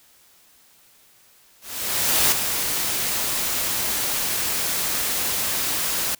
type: noise with ADSR envelope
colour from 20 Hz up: white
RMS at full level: -17 dBFS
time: 1.61-6.15 s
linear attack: 710 ms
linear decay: 5 ms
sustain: -7 dB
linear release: 4 ms
effects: white hiss -55 dBFS RMS until 6.19 s